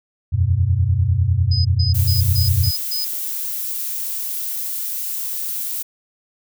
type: chord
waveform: sine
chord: E suspended second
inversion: none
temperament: equal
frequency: 82.41 / 92.5 / 123.47 Hz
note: E2 / F#2 / B2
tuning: 0 / 0 / 0 cents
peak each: -21 / -16 / -20 dBFS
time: 0.32-2.71 s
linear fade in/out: 20 ms
type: tone bursts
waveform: sine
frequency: 5010 Hz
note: D#8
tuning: 11 cents sharp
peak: -22 dBFS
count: 6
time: 1.51-3.05 s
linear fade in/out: 10 ms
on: 140 ms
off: 140 ms
type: noise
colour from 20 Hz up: violet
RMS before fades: -25 dBFS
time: 1.94-5.83 s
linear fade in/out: 10 ms
effects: none